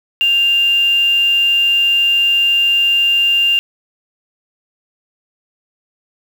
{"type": "tone with quantisation", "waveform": "sine", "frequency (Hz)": 2794, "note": "F7", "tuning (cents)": 0, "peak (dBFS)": -10, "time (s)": [0.21, 3.59], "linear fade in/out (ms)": 0, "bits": 5, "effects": []}